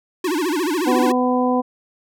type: tone with vibrato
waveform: square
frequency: 330 Hz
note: E4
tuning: 2 cents sharp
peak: -19 dBFS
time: 0.24-1.12 s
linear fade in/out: 5 ms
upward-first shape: sine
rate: 14 Hz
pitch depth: 230 cents each way
type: harmonic tone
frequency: 250.6 Hz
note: B3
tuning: 25 cents sharp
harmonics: 1 / 2 / 3 / 4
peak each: -18 / -21 / -23 / -24 dBFS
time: 0.86-1.62 s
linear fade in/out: 20 ms
effects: none